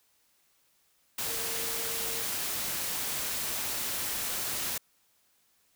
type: tone in noise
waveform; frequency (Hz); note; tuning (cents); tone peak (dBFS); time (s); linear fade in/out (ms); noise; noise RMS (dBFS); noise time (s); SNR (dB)
sine; 457.6; A#4; -32; -43; 1.26-2.23; 5; white; -33; 1.18-4.78; -13
effects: white hiss -69 dBFS RMS until 5.75 s